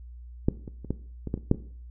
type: clicks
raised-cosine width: 3 ms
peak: -8 / -24 / -26 / -14 / -20 / -14 / -26 / -6 / -26 dBFS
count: 9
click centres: 0.485 / 0.678 / 0.847 / 0.906 / 1.273 / 1.341 / 1.376 / 1.514 / 1.546 s
effects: noise-tail reverb RT60 0.5 s tail -17 dB re dry + added 60 Hz sine -41 dBFS peak until 1.9 s